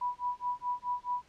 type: tone with tremolo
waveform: sine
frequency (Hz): 983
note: B5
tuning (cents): -8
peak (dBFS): -28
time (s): 0.01-1.22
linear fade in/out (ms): 5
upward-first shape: sine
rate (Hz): 4.7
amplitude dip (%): 100
effects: pink hiss -63 dBFS RMS until 1.28 s + low-pass 6000 Hz 12 dB/octave